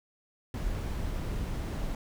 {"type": "noise", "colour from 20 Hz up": "brown", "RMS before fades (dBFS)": -33, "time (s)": [0.54, 1.95], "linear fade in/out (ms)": 2, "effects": []}